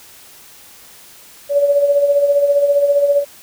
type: tone with tremolo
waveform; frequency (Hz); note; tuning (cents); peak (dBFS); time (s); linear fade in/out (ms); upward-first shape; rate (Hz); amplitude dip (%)
sine; 570; C#5; +48; -8; 1.49-3.25; 50; sine; 15; 55
effects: white hiss -42 dBFS RMS until 3.42 s